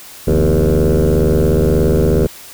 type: tone with frequency modulation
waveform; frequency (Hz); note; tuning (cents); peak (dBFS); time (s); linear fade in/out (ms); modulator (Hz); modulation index
sine; 164.81; E3; 0; -7; 0.27-2.27; 10; 76.9; 4.5
effects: tanh soft clip ceiling -8 dBFS + white hiss -36 dBFS RMS until 2.53 s